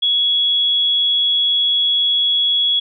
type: tone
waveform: sine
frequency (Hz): 3354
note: G#7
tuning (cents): +16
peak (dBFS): -13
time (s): 0.02-2.8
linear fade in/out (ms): 10
effects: none